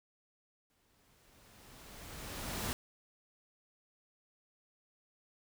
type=noise with exponential growth; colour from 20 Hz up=pink; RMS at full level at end=-36 dBFS; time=0.7-2.73 s; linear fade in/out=0 ms; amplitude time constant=440 ms; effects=none

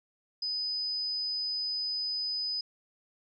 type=tone; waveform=sine; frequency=5000 Hz; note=D#8; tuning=8 cents sharp; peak=-30 dBFS; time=0.42-2.61 s; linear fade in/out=5 ms; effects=none

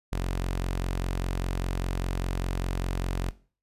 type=tone; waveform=sawtooth; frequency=45 Hz; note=F#1; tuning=47 cents flat; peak=-23 dBFS; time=0.12-3.31 s; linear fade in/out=10 ms; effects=noise-tail reverb RT60 0.4 s tail -19 dB re dry + resampled to 32000 Hz

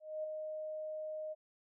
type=tone with ADSR envelope; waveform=sine; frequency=620 Hz; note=D#5; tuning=6 cents flat; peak=-35 dBFS; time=0-1.35 s; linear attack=240 ms; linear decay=5 ms; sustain=-4 dB; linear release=30 ms; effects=none

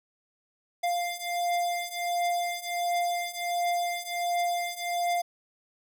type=beating tone pair; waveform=square; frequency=698 / 699.4 Hz; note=F5 / F5; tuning=-1 / +2 cents; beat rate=1.4 Hz; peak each=-32 / -30 dBFS; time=0.83-5.22 s; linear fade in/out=10 ms; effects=none

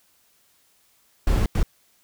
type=noise bursts at uneven times; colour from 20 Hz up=brown; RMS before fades=-19 dBFS; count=2; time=1.27-1.46 / 1.55-1.63 s; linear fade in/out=2 ms; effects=white hiss -62 dBFS RMS until 2.03 s

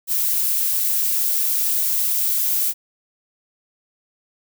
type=noise; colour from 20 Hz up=violet; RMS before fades=-20 dBFS; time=0.07-2.74 s; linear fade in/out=50 ms; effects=none

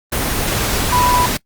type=tone in noise; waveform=sine; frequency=987.8 Hz; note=B5; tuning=in tune; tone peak=-13 dBFS; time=0.92-1.26 s; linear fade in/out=5 ms; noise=pink; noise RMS=-18 dBFS; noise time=0.12-1.37 s; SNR=+2 dB; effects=noise-tail reverb RT60 0.1 s tail -23 dB re dry + Opus 24 kbps

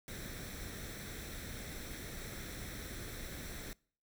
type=noise with comb filter; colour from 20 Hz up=pink; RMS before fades=-45 dBFS; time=0.08-3.73 s; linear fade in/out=0 ms; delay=0.52 ms; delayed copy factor=+0.6; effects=noise-tail reverb RT60 0.5 s tail -25 dB re dry

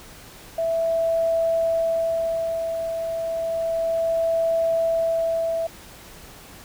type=tone with tremolo; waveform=sine; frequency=660 Hz; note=E5; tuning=2 cents sharp; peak=-18 dBFS; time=0.58-5.67 s; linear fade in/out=5 ms; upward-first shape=sine; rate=0.31 Hz; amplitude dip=50%; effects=pink hiss -44 dBFS RMS until 6.64 s

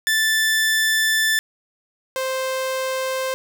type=tone pair in turn; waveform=sawtooth; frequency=1760 / 523.3 Hz; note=A6 / C5; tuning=0 / 0 cents; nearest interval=octave + major sixth; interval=2100 cents; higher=first; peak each=-13 / -18 dBFS; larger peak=first; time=0.07-1.39 / 2.16-3.34 s; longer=first; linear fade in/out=0 ms; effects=none

